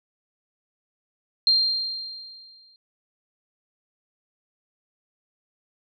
sine tone with exponential decay, 4186 Hz, C8, in tune, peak -14 dBFS, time 1.47-2.76 s, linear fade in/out 1 ms, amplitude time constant 280 ms, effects none

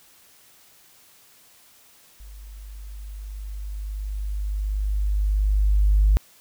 sine tone with level ramp, 50.7 Hz, G#1, 41 cents flat, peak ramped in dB -39 to -12 dBFS, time 2.2-6.17 s, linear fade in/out 0 ms, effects tanh soft clip ceiling -9 dBFS + white hiss -54 dBFS RMS until 6.4 s

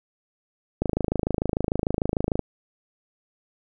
click train, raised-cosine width 2 ms, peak -9 dBFS, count 43, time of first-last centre 0.82-2.393 s, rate 26.7 Hz, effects none

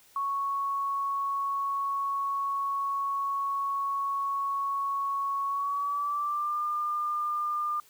sine tone with pitch glide, 1108.7 to 1202.1 Hz, C#6 to D6, 0 to +40 cents, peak -27 dBFS, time 0.16-7.8 s, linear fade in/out 2 ms, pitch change +140 cents, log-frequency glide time 5.47-6.59 s, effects white hiss -59 dBFS RMS until 7.89 s

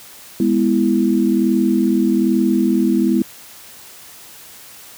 sine chord, E major, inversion first, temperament just, 206 / 247.2 / 329.6 Hz, G#3 / B3 / E4, -14 / +2 / 0 cents, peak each -17 dBFS, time 0.4-3.22 s, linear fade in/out 2 ms, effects white hiss -40 dBFS RMS until 4.97 s + high-pass 60 Hz 12 dB/octave

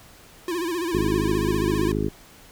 square tone with vibrato, 343 Hz, F4, 31 cents flat, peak -25 dBFS, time 0.48-1.92 s, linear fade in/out 2 ms, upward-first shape sine, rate 15 Hz, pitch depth 110 cents each way
harmonic tone, 52 Hz, G#1, 3 cents sharp, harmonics 1 / 2 / 3 / 4 / 5 / 6 / 7 / 8, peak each -30 / -30 / -30 / -30 / -30 / -30 / -30 / -30 dBFS, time 0.93-2.09 s, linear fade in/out 10 ms
effects pink hiss -49 dBFS RMS until 2.51 s

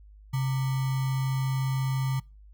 sine tone with sample-and-hold, 132.9 Hz, C3, 27 cents sharp, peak -24 dBFS, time 0.33-2.2 s, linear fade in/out 10 ms, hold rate 1050 Hz, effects noise-tail reverb RT60 0.3 s tail -25 dB re dry + added 51 Hz sine -48 dBFS peak until 2.53 s

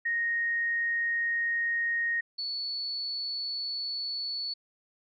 sine tone pair in turn, 1864.7 / 4435 Hz, A#6 / C#8, 0 / 0 cents, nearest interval octave + minor third, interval 1500 cents, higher second, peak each -26 / -31 dBFS, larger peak first, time 0.05-2.21 / 2.38-4.54 s, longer neither, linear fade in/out 10 ms, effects none

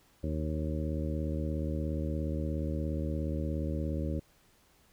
harmonic tone with a mistuned harmonic, 77 Hz, D#2, 17 cents flat, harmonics 1 / 2 / 3 / 4 / 5 / 6 / 7, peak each -33 / -37 / -39 / -39 / -45 / -46 / -42 dBFS, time 0.23-4.2 s, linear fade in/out 10 ms, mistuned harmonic 7, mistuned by +23 cents, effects pink hiss -65 dBFS RMS until 4.92 s

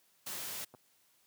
white noise, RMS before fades -41 dBFS, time 0.26-0.65 s, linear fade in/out 10 ms
clicks, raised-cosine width 1 ms, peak -39 dBFS, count 2, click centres 0.74 / 0.748 s
effects white hiss -70 dBFS RMS until 1.26 s + high-pass 100 Hz 12 dB/octave

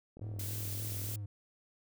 click train, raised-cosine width 2 ms, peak -37 dBFS, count 41, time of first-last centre 0.17-1.139 s, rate 41.3 Hz
triangle tone with vibrato, 102.5 Hz, G#2, 22 cents flat, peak -36 dBFS, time 0.21-1.26 s, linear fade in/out 5 ms, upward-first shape sine, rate 3.5 Hz, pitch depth 68 cents each way
blue noise, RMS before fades -42 dBFS, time 0.39-1.16 s, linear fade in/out 5 ms
effects none

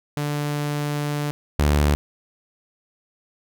sawtooth tone pair in turn, 146.83 / 73.42 Hz, D3 / D2, 0 / 0 cents, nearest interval octave, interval 1200 cents, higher first, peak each -19 / -12 dBFS, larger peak second, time 0.17-1.31 / 1.59-1.95 s, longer first, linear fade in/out 0 ms, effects none

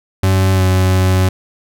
40% pulse tone with pitch glide, 95 to 93.21 Hz, F#2 to F#2, +46 to +13 cents, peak -9 dBFS, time 0.23-1.29 s, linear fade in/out 5 ms, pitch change -33 cents, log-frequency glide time 0.54-0.62 s, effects none

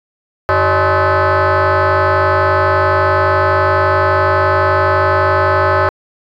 sine tone with frequency modulation, 329.6 Hz, E4, in tune, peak -7 dBFS, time 0.49-5.89 s, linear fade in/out 0 ms, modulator 237 Hz, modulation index 5.3, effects tanh soft clip ceiling -8 dBFS

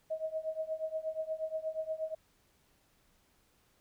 sine tone with tremolo, 634 Hz, D#5, 32 cents sharp, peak -30 dBFS, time 0.1-2.15 s, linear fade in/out 10 ms, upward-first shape triangle, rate 8.4 Hz, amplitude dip 95%, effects pink hiss -70 dBFS RMS until 3.8 s

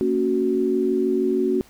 sine chord, F# major, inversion first, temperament just, 231.2 / 277.5 / 370 Hz, A#3 / C#4 / F#4, -14 / +2 / 0 cents, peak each -25 / -24 / -20 dBFS, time 0.01-1.61 s, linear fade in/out 0 ms, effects pink hiss -52 dBFS RMS until 1.69 s

